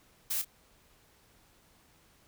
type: noise with echo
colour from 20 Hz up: blue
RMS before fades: -32 dBFS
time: 0.3-0.42 s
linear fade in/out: 10 ms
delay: 29 ms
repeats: 1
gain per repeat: -11 dB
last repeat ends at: 0.449 s
effects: pink hiss -64 dBFS RMS until 2.27 s